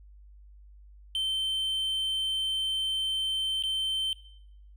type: tone with dropouts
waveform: triangle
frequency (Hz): 3100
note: G7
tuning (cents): -20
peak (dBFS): -25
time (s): 1.15-4.13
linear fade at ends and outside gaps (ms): 1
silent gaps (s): 3.625-3.636
effects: noise-tail reverb RT60 0.8 s tail -19 dB re dry + added 50 Hz sine -49 dBFS peak until 4.76 s